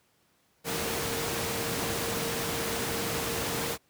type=tone in noise; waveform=sine; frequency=461.5 Hz; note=A#4; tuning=17 cents flat; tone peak=-37 dBFS; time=0.64-3.78 s; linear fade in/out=50 ms; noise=pink; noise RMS=-31 dBFS; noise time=0.64-3.78 s; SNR=-9 dB; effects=pink hiss -68 dBFS RMS until 3.89 s + high-pass 100 Hz 12 dB/octave